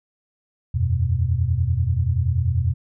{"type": "chord", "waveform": "sine", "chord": "E suspended second", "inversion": "none", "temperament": "just", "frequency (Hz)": [82.41, 92.71, 123.61], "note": ["E2", "F#2", "B2"], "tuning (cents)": [0, 4, 2], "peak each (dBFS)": -22, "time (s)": [0.74, 2.74], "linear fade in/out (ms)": 10, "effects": []}